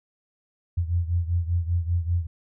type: beating tone pair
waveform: sine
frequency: 84.9 / 90 Hz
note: F2 / F#2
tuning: -48 / -47 cents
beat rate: 5.1 Hz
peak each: -23 / -27 dBFS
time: 0.77-2.27 s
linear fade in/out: 10 ms
effects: none